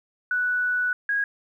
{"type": "tone pair in turn", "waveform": "sine", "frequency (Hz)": [1480, 1645.2], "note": ["F#6", "G#6"], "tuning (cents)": [0, -17], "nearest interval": "major second", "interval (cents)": 183, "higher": "second", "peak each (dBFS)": [-21, -21], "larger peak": "neither", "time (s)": [[0.31, 0.93], [1.09, 1.24]], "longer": "first", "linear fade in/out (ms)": 2, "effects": ["10-bit"]}